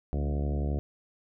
harmonic tone with a mistuned harmonic, 71.6 Hz, D2, 43 cents flat, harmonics 1 / 2 / 3 / 4 / 5 / 6 / 7 / 8 / 9 / 10, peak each -28 / -34 / -38 / -40 / -42 / -44 / -45 / -46 / -47 / -48 dBFS, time 0.13-0.79 s, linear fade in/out 0 ms, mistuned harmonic 2, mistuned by +42 cents, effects none

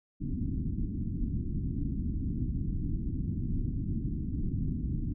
pink low-pass noise, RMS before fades -32 dBFS, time 0.2-5.14 s, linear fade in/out 20 ms, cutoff 300 Hz, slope 48 dB/octave, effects none

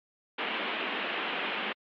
white band-pass noise, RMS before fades -33 dBFS, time 0.38-1.73 s, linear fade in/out 10 ms, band 200 to 3200 Hz, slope 48 dB/octave, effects MP3 48 kbps

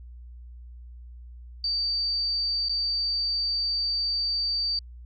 sine tone with dropouts, 4623 Hz, D8, 28 cents flat, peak -24 dBFS, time 1.64-4.79 s, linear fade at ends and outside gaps 2 ms, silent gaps 2.686-2.694 s, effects added 60 Hz sine -41 dBFS peak until 5.05 s

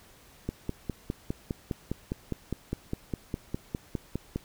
click train, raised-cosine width 3 ms, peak -17 dBFS, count 20, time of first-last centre 0.49-4.36 s, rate 4.91 Hz, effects pink hiss -56 dBFS RMS until 4.44 s

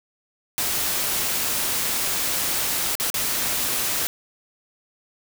white noise with dropouts, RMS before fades -24 dBFS, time 0.58-4.07 s, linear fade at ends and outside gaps 0 ms, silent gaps 2.953-2.999 / 3.101-3.142 s, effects none

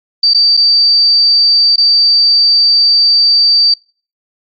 sine tone with dropouts, 4638 Hz, D8, 22 cents flat, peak -5 dBFS, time 0.23-3.74 s, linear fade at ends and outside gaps 5 ms, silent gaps 0.336-0.345 / 0.569-0.573 / 1.76-1.779 s, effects noise-tail reverb RT60 0.4 s tail -25 dB re dry + MP3 32 kbps

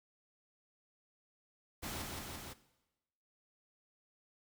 pink noise with echo, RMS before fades -42 dBFS, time 1.82-2.03 s, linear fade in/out 20 ms, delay 170 ms, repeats 3, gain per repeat -2 dB, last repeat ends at 2.54 s, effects noise-tail reverb RT60 1.0 s tail -17 dB re dry

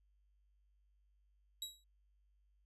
sawtooth tone with exponential decay, 3862 Hz, B7, 39 cents flat, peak -35 dBFS, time 1.62-1.84 s, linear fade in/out 2 ms, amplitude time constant 47 ms, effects added 50 Hz sine -70 dBFS peak until 2.65 s + resampled to 32000 Hz

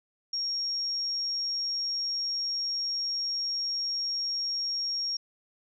sine tone, 5570 Hz, F8, 5 cents flat, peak -28 dBFS, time 0.33-5.17 s, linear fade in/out 5 ms, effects none

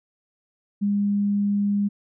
sine tone, 203 Hz, G#3, 39 cents flat, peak -19 dBFS, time 0.81-1.89 s, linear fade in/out 20 ms, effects none

